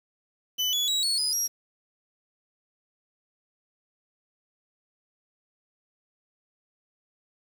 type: tone with pitch steps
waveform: 35% pulse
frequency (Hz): 2999 / 3405 / 3867 / 4391 / 4986 / 5661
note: F#7 / G#7 / B7 / C#8 / D#8 / F8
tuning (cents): +23 / +42 / -37 / -17 / +3 / +23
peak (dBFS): -22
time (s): 0.58-1.48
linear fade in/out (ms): 20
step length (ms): 150
effects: 8-bit